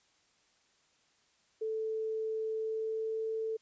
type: tone with pitch glide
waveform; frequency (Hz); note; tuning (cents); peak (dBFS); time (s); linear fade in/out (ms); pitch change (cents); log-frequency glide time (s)
sine; 440 to 443.3; A4 to A4; 0 to +13; -32; 1.61-3.57; 10; +13; 2.53-3.29
effects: white hiss -70 dBFS RMS until 3.61 s + resampled to 16000 Hz